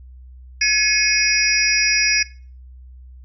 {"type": "tone cluster", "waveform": "sine", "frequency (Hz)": [1701, 2178, 2501, 5010, 5620], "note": ["G#6", "C#7", "D#7", "D#8", "F8"], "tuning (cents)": [41, -31, 8, 11, 10], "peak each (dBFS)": -21, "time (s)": [0.61, 2.23], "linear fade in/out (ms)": 5, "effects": ["noise-tail reverb RT60 0.4 s tail -19 dB re dry", "added 63 Hz sine -38 dBFS peak until 3.24 s"]}